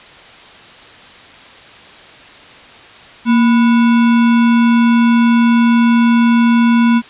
sine tone with sample-and-hold, 233.1 Hz, A#3, in tune, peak -7 dBFS, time 3.25-7.02 s, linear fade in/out 50 ms, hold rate 1225 Hz, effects white hiss -38 dBFS RMS until 7.09 s + resampled to 8000 Hz

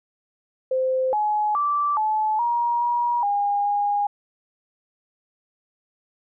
sine tone with pitch steps, 519 / 844 / 1166 / 862 / 949 / 957 / 813 / 818 Hz, C5 / G#5 / D6 / A5 / A#5 / A#5 / G#5 / G#5, -14 / +28 / -13 / -36 / +31 / +45 / -37 / -26 cents, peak -19 dBFS, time 0.71-4.07 s, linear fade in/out 5 ms, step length 420 ms, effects none

